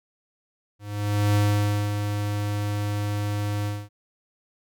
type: tone with ADSR envelope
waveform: square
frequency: 103.3 Hz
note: G#2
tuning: 9 cents flat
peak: -18 dBFS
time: 0.79-3.89 s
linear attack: 560 ms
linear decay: 560 ms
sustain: -7 dB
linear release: 230 ms
effects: none